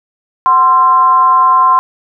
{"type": "tone with frequency modulation", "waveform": "sine", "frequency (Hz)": 1045, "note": "C6", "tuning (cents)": -2, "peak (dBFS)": -5, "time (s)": [0.46, 1.79], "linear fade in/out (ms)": 0, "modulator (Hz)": 300, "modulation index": 0.42, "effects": []}